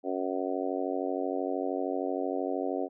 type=harmonic tone; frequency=93 Hz; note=F#2; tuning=9 cents sharp; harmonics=3 / 4 / 5 / 6 / 7 / 8; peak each=-34 / -35 / -36 / -37 / -37 / -38 dBFS; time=0.03-2.89 s; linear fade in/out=50 ms; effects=none